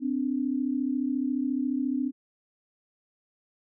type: tone pair together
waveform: sine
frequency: 256.6 / 290.9 Hz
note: C4 / D4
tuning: -34 / -16 cents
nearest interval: major second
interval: 218 cents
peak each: -27 / -29 dBFS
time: 0-2.12 s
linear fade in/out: 50 ms
effects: none